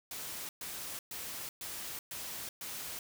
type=noise bursts; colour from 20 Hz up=white; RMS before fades=-42 dBFS; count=6; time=0.11-2.99 s; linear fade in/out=2 ms; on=380 ms; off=120 ms; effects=none